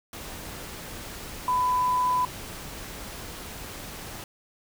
sine tone in noise, 1000 Hz, B5, 21 cents sharp, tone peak -21 dBFS, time 1.48-2.25 s, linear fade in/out 2 ms, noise pink, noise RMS -39 dBFS, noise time 0.13-4.24 s, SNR +15 dB, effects none

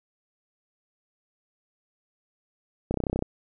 clicks, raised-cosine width 2 ms, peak -13 dBFS, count 11, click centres 2.91 / 2.942 / 2.973 / 3.003 / 3.038 / 3.068 / 3.098 / 3.13 / 3.16 / 3.191 / 3.224 s, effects none

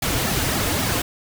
pink noise with flanger, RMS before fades -22 dBFS, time 0.02-1.02 s, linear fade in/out 5 ms, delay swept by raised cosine 1.9 to 5.3 ms, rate 3.7 Hz, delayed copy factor -1, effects none

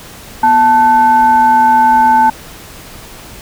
sine tone with frequency modulation, 880 Hz, A5, in tune, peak -5 dBFS, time 0.43-2.3 s, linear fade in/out 5 ms, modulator 635 Hz, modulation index 0.42, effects pink hiss -33 dBFS RMS until 3.41 s

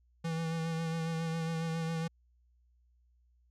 square tone with vibrato, 163.6 Hz, E3, 13 cents flat, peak -33 dBFS, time 0.24-2.08 s, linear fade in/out 10 ms, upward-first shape sine, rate 7.3 Hz, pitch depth 26 cents each way, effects added 60 Hz sine -65 dBFS peak until 3.5 s + low-pass 8000 Hz 12 dB/octave

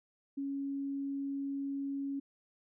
sine tone, 277.2 Hz, C#4, in tune, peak -34 dBFS, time 0.37-2.2 s, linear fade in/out 10 ms, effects none

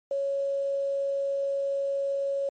sine tone with quantisation, 554.4 Hz, C#5, in tune, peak -25 dBFS, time 0.11-2.49 s, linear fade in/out 2 ms, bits 9, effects MP3 32 kbps

